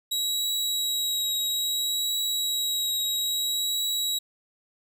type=tone with vibrato; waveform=sawtooth; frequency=3854 Hz; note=B7; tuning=43 cents flat; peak=-22 dBFS; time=0.11-4.19 s; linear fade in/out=10 ms; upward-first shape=triangle; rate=0.6 Hz; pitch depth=16 cents each way; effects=none